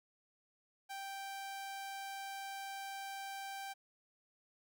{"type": "tone", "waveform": "sawtooth", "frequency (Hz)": 784, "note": "G5", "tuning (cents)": 0, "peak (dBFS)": -39, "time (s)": [0.89, 3.74], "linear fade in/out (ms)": 20, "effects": ["13-bit"]}